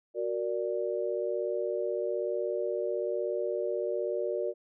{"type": "chord", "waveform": "sine", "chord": "Gb augmented", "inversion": "none", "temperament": "equal", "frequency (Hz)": [370, 466.2, 587.3], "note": ["Gb4", "Bb4", "D5"], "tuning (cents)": [0, 0, 0], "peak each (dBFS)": -33, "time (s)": [0.14, 4.54], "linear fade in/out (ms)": 50, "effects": []}